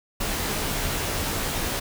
pink noise with comb filter, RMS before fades -27 dBFS, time 0.2-1.8 s, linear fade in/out 10 ms, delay 17 ms, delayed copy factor -0.7, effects none

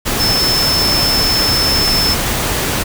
sine tone in noise, 5274 Hz, E8, in tune, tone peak -13 dBFS, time 0.19-2.15 s, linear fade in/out 20 ms, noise pink, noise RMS -17 dBFS, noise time 0.05-2.84 s, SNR +1 dB, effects none

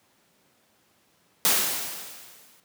white noise with exponential decay, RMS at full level -19 dBFS, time 1.45-2.6 s, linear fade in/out 0 ms, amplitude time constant 250 ms, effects pink hiss -64 dBFS RMS until 2.64 s + high-pass 150 Hz 12 dB/octave

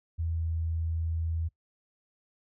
sine tone with pitch glide, 82.41 to 81.84 Hz, E2 to E2, 0 to -12 cents, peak -28 dBFS, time 0.18-1.49 s, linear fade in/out 20 ms, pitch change -12 cents, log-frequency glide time 0.32-0.44 s, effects noise-tail reverb RT60 0.1 s tail -20 dB re dry

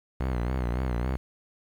sawtooth tone with vibrato, 62 Hz, B1, 7 cents sharp, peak -22 dBFS, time 0.2-1.17 s, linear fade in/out 5 ms, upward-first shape sine, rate 3.6 Hz, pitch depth 100 cents each way, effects low-pass 2000 Hz 12 dB/octave + 9-bit

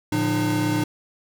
square tone cluster, 113.1 / 144.3 / 174.1 / 302.9 Hz, A2 / D3 / F3 / D#4, +48 / -30 / -5 / -46 cents, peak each -27 / -32 / -30 / -23 dBFS, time 0.12-0.84 s, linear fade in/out 5 ms, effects none

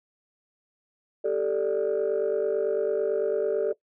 sine chord, G suspended second, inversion none, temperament just, 392 / 441 / 588 Hz, G4 / A4 / D5, 0 / +4 / +2 cents, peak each -27 / -24 / -27 dBFS, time 1.24-3.73 s, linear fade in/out 10 ms, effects noise-tail reverb RT60 0.1 s tail -19 dB re dry + tanh soft clip ceiling -18 dBFS

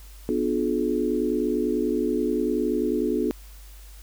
sine chord, B diminished seventh, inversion none, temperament just, 246.9 / 296.3 / 355.6 / 426.7 Hz, B3 / D4 / F4 / Ab4, 0 / +15 / +31 / +47 cents, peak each -27 dBFS, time 0.29-3.31 s, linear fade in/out 0 ms, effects added 50 Hz sine -42 dBFS peak until 4.02 s + white hiss -52 dBFS RMS until 4.02 s

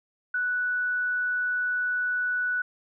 sine tone, 1480 Hz, F#6, in tune, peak -24 dBFS, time 0.34-2.62 s, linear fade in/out 5 ms, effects none

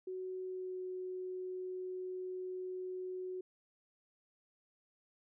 sine tone with pitch glide, 371.8 to 369 Hz, F#4 to F#4, +8 to -5 cents, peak -39 dBFS, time 0.07-3.41 s, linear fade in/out 5 ms, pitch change -13 cents, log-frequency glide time 0.44-0.81 s, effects none

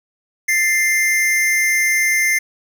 square tone pair together, 1775.1 / 2094 Hz, A6 / C7, +15 / +1 cents, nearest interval minor third, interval 286 cents, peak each -24 / -15 dBFS, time 0.48-2.39 s, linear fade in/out 10 ms, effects 8-bit

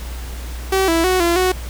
sawtooth tone with pitch steps, 383.1 / 330.4 / 370.1 / 341.8 / 369.3 Hz, G4 / E4 / F#4 / F4 / F#4, -40 / +4 / 0 / -37 / -3 cents, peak -10 dBFS, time 0.72-1.52 s, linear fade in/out 5 ms, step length 160 ms, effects added 60 Hz sine -26 dBFS peak until 1.69 s + pink hiss -36 dBFS RMS until 1.69 s

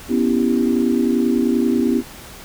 sine chord, C# half-diminished seventh, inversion third, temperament equal, 246.9 / 277.2 / 329.6 / 392 Hz, B3 / C#4 / E4 / G4, 0 / 0 / 0 / 0 cents, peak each -17 / -21 / -21 / -23 dBFS, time 0.08-2.03 s, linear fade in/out 50 ms, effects pink hiss -38 dBFS RMS until 2.44 s

